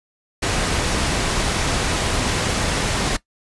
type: low-pass noise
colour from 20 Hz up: pink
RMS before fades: -21 dBFS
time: 0.42-3.17 s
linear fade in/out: 10 ms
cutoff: 9200 Hz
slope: 12 dB/octave
effects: noise-tail reverb RT60 0.1 s tail -18 dB re dry + resampled to 24000 Hz